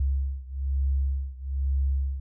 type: beating tone pair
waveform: sine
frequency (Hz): 67.5 / 68.6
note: C#2 / C#2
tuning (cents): -45 / -17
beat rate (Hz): 1.1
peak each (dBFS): -26 / -28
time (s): 0-2.2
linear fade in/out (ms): 5
effects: none